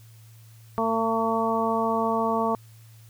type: harmonic tone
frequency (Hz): 225.7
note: A3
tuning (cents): +44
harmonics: 1 / 2 / 3 / 4 / 5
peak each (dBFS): -28 / -28 / -28 / -28 / -28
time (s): 0.78-2.55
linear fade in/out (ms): 0
effects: added 112 Hz sine -47 dBFS peak until 3.09 s + white hiss -58 dBFS RMS until 3.09 s